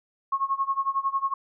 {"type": "tone with tremolo", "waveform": "sine", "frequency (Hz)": 1090, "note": "C#6", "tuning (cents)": -29, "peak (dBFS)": -20, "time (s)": [0.32, 1.34], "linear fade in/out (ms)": 5, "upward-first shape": "sine", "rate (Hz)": 11, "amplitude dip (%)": 90, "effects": []}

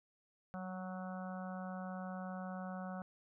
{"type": "harmonic tone with a mistuned harmonic", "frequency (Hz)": 185, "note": "F#3", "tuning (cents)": 0, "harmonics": [1, 3, 4, 5, 6, 7, 8], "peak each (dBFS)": [-43, -50, -49, -58, -55, -54, -55], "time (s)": [0.54, 3.02], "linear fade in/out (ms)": 0, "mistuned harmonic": 1, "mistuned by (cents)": 18, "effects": []}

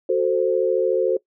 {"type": "chord", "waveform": "sine", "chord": "F# diminished", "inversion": "none", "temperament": "equal with one note detuned", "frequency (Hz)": [370, 443.6, 523.3], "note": ["F#4", "A4", "C5"], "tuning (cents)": [0, 14, 0], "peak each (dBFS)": -21, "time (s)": [0.09, 1.17], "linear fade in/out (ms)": 5, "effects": ["noise-tail reverb RT60 0.1 s tail -21 dB re dry"]}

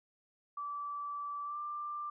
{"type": "tone with pitch glide", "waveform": "sine", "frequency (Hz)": [1159, 1184.7], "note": ["D6", "D6"], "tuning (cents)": [-23, 15], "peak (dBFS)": -37, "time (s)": [0.57, 2.1], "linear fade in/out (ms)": 5, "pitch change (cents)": 38, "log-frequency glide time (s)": [1.44, 1.58], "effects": []}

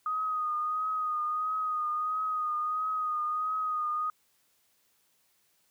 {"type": "tone with vibrato", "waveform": "sine", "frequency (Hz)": 1244.5, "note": "D#6", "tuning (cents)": 0, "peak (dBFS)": -28, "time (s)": [0.06, 4.1], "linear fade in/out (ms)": 2, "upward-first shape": "triangle", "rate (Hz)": 1.5, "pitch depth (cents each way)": 40, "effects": ["white hiss -70 dBFS RMS until 5.7 s", "high-pass 60 Hz 12 dB/octave"]}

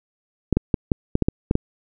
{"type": "clicks", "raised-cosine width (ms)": 3, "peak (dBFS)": -4, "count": 9, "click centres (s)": [0.527, 0.57, 0.742, 0.918, 1.154, 1.223, 1.285, 1.511, 1.554], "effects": []}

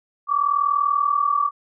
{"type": "tone pair together", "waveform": "sine", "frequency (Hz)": [1134.3, 1174.7], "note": ["C#6", "D6"], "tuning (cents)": [39, 0], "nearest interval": "minor second", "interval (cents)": 61, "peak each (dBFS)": -20, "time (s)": [0.27, 1.51], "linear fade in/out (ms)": 50, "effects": []}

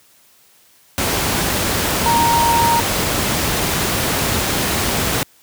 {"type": "tone in noise", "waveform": "sine", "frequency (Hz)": 932.3, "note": "A#5", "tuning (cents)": 0, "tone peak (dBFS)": -13, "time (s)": [2.06, 2.8], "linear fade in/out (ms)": 0, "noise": "pink", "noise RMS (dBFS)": -18, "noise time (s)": [0.98, 5.23], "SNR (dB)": 2, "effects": ["white hiss -52 dBFS RMS until 5.42 s", "high-pass 60 Hz 12 dB/octave"]}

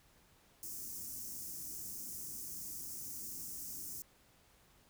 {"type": "band-stop noise", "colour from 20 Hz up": "white", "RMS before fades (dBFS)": -45, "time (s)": [0.63, 4.02], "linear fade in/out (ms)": 0, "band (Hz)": [360, 5400], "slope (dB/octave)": 48, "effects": ["pink hiss -67 dBFS RMS until 4.89 s"]}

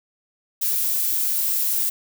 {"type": "noise", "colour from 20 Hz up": "violet", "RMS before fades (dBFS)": -22, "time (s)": [0.61, 1.9], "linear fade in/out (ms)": 10, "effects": []}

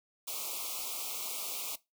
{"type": "band-stop noise", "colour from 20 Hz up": "white", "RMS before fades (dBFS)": -38, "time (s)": [0.27, 1.76], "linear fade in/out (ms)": 10, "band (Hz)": [1300, 2200], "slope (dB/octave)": 96, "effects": ["noise-tail reverb RT60 0.2 s tail -19 dB re dry", "high-pass 400 Hz 12 dB/octave"]}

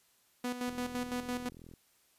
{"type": "tone with tremolo", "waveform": "sawtooth", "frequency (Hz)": 246.9, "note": "B3", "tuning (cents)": 0, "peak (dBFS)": -29, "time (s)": [0.44, 1.49], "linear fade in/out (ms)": 5, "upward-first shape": "square", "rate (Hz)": 5.9, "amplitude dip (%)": 60}
{"type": "click train", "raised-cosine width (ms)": 3, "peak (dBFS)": -39, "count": 45, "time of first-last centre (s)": [0.68, 1.738], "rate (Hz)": 41.6}
{"effects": ["white hiss -69 dBFS RMS until 2.18 s", "resampled to 32000 Hz"]}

